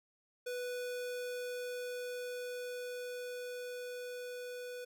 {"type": "tone with level ramp", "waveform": "square", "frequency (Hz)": 493.9, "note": "B4", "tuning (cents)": 0, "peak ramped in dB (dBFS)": [-38, -43], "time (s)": [0.46, 4.85], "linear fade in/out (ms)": 10, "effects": []}